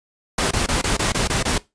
pink noise bursts, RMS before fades -20 dBFS, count 8, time 0.38-1.581 s, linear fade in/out 5 ms, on 130 ms, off 23 ms, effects noise-tail reverb RT60 0.2 s tail -19 dB re dry + resampled to 22050 Hz

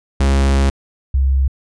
45% pulse / sine tone pair in turn, 68.2 / 67.03 Hz, C#2 / C2, -28 / +42 cents, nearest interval unison, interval 30 cents, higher first, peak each -11 dBFS, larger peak neither, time 0.2-0.7 / 1.14-1.48 s, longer first, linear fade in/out 5 ms, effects resampled to 22050 Hz

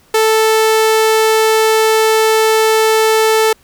sawtooth tone, 440 Hz, A4, in tune, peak -5 dBFS, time 0.14-3.53 s, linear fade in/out 5 ms, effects pink hiss -50 dBFS RMS until 3.63 s

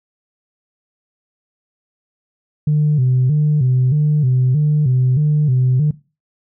sine tone with vibrato, 138.59 Hz, C#3, in tune, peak -10 dBFS, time 2.67-5.91 s, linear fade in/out 5 ms, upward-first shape square, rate 1.6 Hz, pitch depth 140 cents each way, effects noise-tail reverb RT60 0.3 s tail -19 dB re dry + tanh soft clip ceiling -8 dBFS

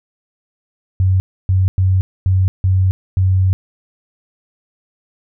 sine tone bursts at uneven times, 93.9 Hz, F#2, 26 cents sharp, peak -10 dBFS, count 6, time 1-1.2 / 1.49-1.68 / 1.78-2.01 / 2.26-2.48 / 2.64-2.91 / 3.17-3.53 s, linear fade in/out 0 ms, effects none

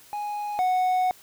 triangle tone pair in turn, 830 / 737.6 Hz, G#5 / F#5, -1 / -6 cents, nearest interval major second, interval 205 cents, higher first, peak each -26 / -18 dBFS, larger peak second, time 0.13-0.59 / 0.59-1.11 s, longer second, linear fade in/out 0 ms, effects white hiss -52 dBFS RMS until 1.22 s

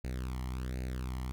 sawtooth tone with flanger, 63.4 Hz, B1, 46 cents sharp, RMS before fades -37 dBFS, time 0.04-1.32 s, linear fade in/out 0 ms, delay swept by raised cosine 0.45 to 0.98 ms, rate 1.3 Hz, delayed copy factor +0.75, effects none

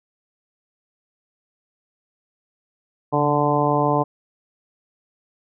harmonic tone with a mistuned harmonic, 146.83 Hz, D3, in tune, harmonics 1 / 2 / 3 / 4 / 5 / 6 / 7, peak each -24 / -24 / -24 / -24 / -24 / -24 / -24 dBFS, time 3.12-4.04 s, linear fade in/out 20 ms, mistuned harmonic 1, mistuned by -44 cents, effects none

